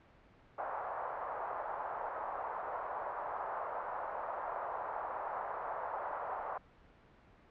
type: band-pass noise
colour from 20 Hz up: white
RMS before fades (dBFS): -40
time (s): 0.58-6.58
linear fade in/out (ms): 5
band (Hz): 590 to 1100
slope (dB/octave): 24
effects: pink hiss -62 dBFS RMS until 7.5 s + low-pass 2000 Hz 12 dB/octave